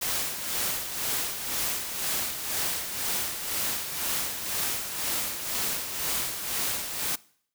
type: noise with tremolo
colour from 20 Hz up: white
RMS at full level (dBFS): -28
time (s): 0.01-7.16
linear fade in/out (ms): 10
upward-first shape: sine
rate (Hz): 2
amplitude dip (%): 55
effects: noise-tail reverb RT60 0.6 s tail -22 dB re dry